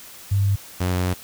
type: tone pair in turn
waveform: sine / sawtooth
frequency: 99.3 / 90.54 Hz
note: G2 / F#2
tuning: +23 / -37 cents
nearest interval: major second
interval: 160 cents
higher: first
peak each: -16 dBFS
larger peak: neither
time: 0.31-0.56 / 0.8-1.14 s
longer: second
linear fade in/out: 10 ms
effects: white hiss -42 dBFS RMS until 1.23 s